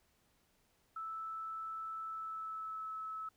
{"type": "tone with pitch glide", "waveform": "sine", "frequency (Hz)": [1315, 1299.9], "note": ["E6", "E6"], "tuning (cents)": [-5, -25], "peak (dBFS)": -40, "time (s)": [0.96, 3.29], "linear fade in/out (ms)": 5, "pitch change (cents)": -20, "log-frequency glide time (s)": [2.06, 2.94], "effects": ["pink hiss -74 dBFS RMS until 3.36 s"]}